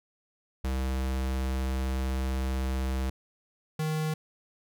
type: tone pair in turn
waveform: square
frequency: 65.41 / 155.87 Hz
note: C2 / D#3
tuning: 0 / +3 cents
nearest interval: octave + minor third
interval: 1503 cents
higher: second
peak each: -28 dBFS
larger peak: neither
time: 0.64-3.1 / 3.79-4.14 s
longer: first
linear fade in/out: 5 ms
effects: none